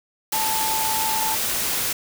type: tone in noise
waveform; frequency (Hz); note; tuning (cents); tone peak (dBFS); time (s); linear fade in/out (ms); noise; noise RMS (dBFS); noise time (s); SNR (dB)
sine; 880; A5; 0; -24; 0.33-1.35; 5; white; -24; 0.32-1.93; -3
effects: none